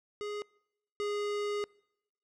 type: tone pair in turn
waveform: square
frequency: 415.3 / 412.7 Hz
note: G#4 / G#4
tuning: 0 / -11 cents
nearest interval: unison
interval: 11 cents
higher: first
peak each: -36 / -32 dBFS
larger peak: second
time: 0.21-0.42 / 1-1.64 s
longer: second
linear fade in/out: 0 ms
effects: noise-tail reverb RT60 0.8 s tail -25 dB re dry + low-pass 6000 Hz 12 dB/octave